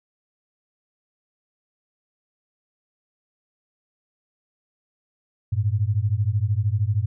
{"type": "beating tone pair", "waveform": "sine", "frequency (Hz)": [98, 111], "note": ["G2", "A2"], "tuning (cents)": [0, 16], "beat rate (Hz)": 13, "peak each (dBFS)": -22, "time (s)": [5.52, 7.06], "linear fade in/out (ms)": 10, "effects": []}